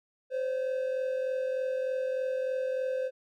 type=tone pair together; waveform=triangle; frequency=516.7 / 560 Hz; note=C5 / C#5; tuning=-22 / +18 cents; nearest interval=minor second; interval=140 cents; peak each=-27 / -36 dBFS; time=0.3-3.11 s; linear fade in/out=50 ms; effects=none